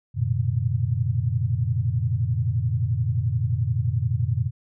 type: tone cluster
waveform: sine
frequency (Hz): 89.9 / 112.8 / 124.3 / 147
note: F#2 / A2 / B2 / D3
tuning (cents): -49 / +44 / +12 / +2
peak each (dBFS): -27 / -24 / -25 / -31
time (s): 0.14-4.51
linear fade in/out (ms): 50
effects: none